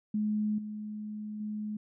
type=tone with level steps; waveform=sine; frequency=211.9 Hz; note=G#3; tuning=35 cents sharp; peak=-27 / -36 / -33 dBFS; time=0.14-1.77 s; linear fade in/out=5 ms; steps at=0.58 / 1.4 s; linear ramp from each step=5 ms; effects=none